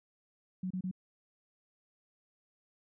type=tone bursts; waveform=sine; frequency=185 Hz; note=F#3; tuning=in tune; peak=-33 dBFS; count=3; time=0.63-0.913 s; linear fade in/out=5 ms; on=75 ms; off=29 ms; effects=none